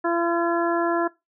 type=harmonic tone; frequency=340 Hz; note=F4; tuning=46 cents flat; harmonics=1 / 2 / 3 / 4 / 5; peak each=-23 / -26 / -28 / -29 / -30 dBFS; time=0.04-1.08 s; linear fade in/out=10 ms; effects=noise-tail reverb RT60 0.2 s tail -20 dB re dry